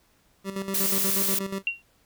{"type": "tone with tremolo", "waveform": "25% pulse", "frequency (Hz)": 194.6, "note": "G3", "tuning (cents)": -12, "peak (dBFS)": -24, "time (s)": [0.44, 1.63], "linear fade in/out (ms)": 50, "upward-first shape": "square", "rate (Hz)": 8.3, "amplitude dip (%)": 65}
{"type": "noise", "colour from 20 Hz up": "blue", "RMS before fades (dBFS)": -25, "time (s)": [0.74, 1.39], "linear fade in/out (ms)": 5}
{"type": "tone with exponential decay", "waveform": "sine", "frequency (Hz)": 2751, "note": "F7", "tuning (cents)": -27, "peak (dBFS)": -19, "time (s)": [1.67, 1.82], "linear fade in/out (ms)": 1, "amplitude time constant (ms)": 32}
{"effects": ["pink hiss -64 dBFS RMS until 2.05 s"]}